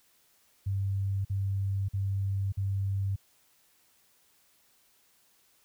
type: tone bursts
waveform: sine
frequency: 98 Hz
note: G2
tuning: in tune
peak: -27 dBFS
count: 4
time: 0.66-3.161 s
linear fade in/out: 10 ms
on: 590 ms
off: 47 ms
effects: white hiss -66 dBFS RMS until 5.64 s